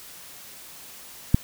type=click; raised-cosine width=5 ms; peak=-3 dBFS; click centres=1.345 s; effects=white hiss -44 dBFS RMS until 1.43 s